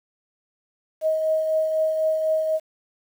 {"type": "tone with tremolo", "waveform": "sine", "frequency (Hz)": 631, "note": "D#5", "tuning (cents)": 24, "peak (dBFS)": -17, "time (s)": [1.01, 2.6], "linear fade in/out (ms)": 50, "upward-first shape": "triangle", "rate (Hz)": 4, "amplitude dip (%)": 45, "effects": ["8-bit"]}